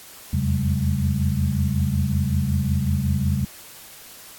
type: tone cluster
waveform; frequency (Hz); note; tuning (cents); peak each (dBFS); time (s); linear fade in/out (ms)
sine; 82.3 / 87.7 / 133.8 / 190.3 / 208.3; E2 / F2 / C3 / F#3 / G#3; -2 / +8 / +39 / +49 / +5; -24 / -26 / -23 / -27 / -28; 0.33-3.45; 5
effects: white hiss -43 dBFS RMS until 4.38 s + AAC 64 kbps